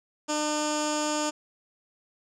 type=tone with low-pass filter; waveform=15% pulse; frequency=301.5 Hz; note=D4; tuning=46 cents sharp; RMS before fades=-28 dBFS; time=0.28-1.31 s; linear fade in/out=20 ms; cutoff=7000 Hz; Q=3.6; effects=none